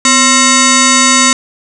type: tone with frequency modulation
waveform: sine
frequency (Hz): 2960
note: F#7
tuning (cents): 0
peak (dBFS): -5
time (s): 0.05-1.33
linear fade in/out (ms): 2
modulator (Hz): 803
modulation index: 6
effects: none